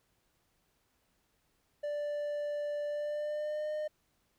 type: tone with pitch glide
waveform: triangle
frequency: 587.3 to 609.1 Hz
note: D5 to D#5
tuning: 0 to -37 cents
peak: -31 dBFS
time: 1.83-3.88 s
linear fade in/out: 10 ms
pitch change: +63 cents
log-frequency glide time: 2.86-3.72 s
effects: pink hiss -75 dBFS RMS until 4.38 s